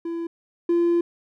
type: tone pair in turn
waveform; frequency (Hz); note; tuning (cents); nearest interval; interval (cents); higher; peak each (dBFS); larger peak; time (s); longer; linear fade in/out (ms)
triangle; 335.7 / 342.8; E4 / F4; +32 / -32; unison; 36; second; -24 / -14; second; 0.05-0.27 / 0.69-1.01; second; 5
effects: tanh soft clip ceiling -12 dBFS